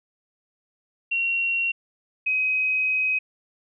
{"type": "tone pair in turn", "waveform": "sine", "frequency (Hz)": [2741, 2527], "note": ["F7", "D#7"], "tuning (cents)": [-33, 26], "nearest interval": "minor second", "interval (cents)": 141, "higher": "first", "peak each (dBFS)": [-21, -20], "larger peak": "second", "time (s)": [[1.11, 1.72], [2.26, 3.19]], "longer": "second", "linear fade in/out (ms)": 10, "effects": []}